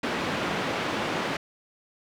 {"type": "band-pass noise", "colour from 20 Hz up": "pink", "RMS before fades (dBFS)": -29, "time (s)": [0.03, 1.37], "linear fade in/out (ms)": 5, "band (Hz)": [190, 3000], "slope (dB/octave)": 12, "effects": []}